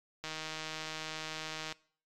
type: click train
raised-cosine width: 0.2 ms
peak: -22 dBFS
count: 234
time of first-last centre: 0.24-1.724 s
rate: 157 Hz
effects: noise-tail reverb RT60 0.5 s tail -22 dB re dry + MP3 96 kbps